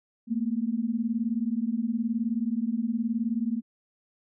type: beating tone pair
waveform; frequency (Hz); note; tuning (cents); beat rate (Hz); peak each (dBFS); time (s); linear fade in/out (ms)
sine; 220 / 239; A3 / A#3; 0 / +43; 19; -28; 0.27-3.62; 50
effects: none